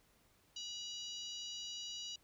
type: harmonic tone with a mistuned harmonic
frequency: 971 Hz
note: B5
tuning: 30 cents flat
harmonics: 3 / 4 / 5 / 6 / 7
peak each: -46 / -49 / -51 / -52 / -56 dBFS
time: 0.56-2.16 s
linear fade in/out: 5 ms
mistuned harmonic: 5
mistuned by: -37 cents
effects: pink hiss -71 dBFS RMS until 2.23 s